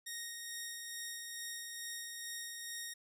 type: tone with tremolo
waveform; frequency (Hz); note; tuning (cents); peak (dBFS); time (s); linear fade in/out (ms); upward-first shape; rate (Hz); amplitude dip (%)
10% pulse; 1864.7; A#6; 0; -32; 0.06-2.94; 10; sine; 2.3; 30
effects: none